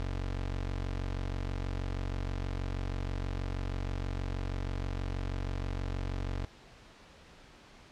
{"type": "tone", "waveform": "25% pulse", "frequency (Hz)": 46.27, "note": "F#1", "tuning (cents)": 1, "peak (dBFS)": -29, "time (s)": [0, 6.45], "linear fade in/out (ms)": 0, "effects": ["pink hiss -55 dBFS RMS until 7.91 s", "low-pass 5000 Hz 12 dB/octave"]}